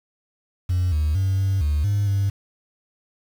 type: tone with pitch steps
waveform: sine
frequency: 89.8 / 76.4 / 96 / 97 / 74.1 / 101.8 / 99.1 Hz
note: F2 / D#2 / G2 / G2 / D2 / G#2 / G2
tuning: +49 / -31 / -36 / -18 / +16 / -34 / +19 cents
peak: -16 dBFS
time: 0.69-2.3 s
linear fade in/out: 10 ms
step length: 230 ms
effects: tanh soft clip ceiling -16 dBFS + 7-bit